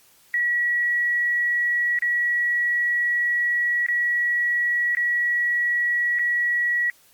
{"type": "tone with dropouts", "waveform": "sine", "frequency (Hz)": 1926, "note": "B6", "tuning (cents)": -44, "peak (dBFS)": -19, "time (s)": [0.34, 6.9], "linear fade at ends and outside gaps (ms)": 1, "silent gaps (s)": [[1.988, 2.022], [3.864, 3.885], [4.95, 4.97], [6.188, 6.193]], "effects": ["white hiss -56 dBFS RMS until 7.13 s", "Opus 48 kbps"]}